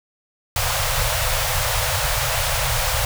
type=band-stop noise; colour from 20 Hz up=pink; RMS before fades=-21 dBFS; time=0.56-3.05 s; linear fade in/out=2 ms; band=140 to 490 Hz; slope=96 dB/octave; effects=none